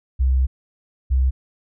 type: tone pair in turn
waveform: sine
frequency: 65 / 65 Hz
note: C2 / C2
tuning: -11 / -11 cents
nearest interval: unison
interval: 0 cents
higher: neither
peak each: -14 dBFS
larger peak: neither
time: 0.19-0.47 / 1.1-1.31 s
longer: first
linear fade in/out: 20 ms
effects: none